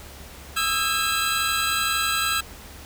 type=tone cluster; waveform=25% pulse; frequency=1255 / 1326 / 1623 / 4000 Hz; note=D#6 / E6 / G#6 / B7; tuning=+15 / +10 / -40 / +21 cents; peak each=-28 / -21 / -23 / -24 dBFS; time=0.56-2.41 s; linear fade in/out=10 ms; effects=added 70 Hz sine -44 dBFS peak until 2.85 s + pink hiss -43 dBFS RMS until 2.85 s